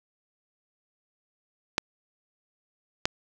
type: clicks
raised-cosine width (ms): 0.2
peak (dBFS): -5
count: 2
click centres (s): 1.781 / 3.055
effects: none